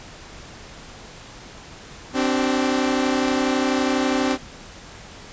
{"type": "chord", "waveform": "sawtooth", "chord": "C suspended second", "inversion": "none", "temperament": "equal with one note detuned", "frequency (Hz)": [261.6, 293.7, 382.2], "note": ["C4", "D4", "G4"], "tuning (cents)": [0, 0, -44], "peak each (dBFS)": [-17, -20, -23], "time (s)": [2.13, 4.38], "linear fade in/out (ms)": 50, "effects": ["pink hiss -41 dBFS RMS until 5.32 s", "resampled to 16000 Hz"]}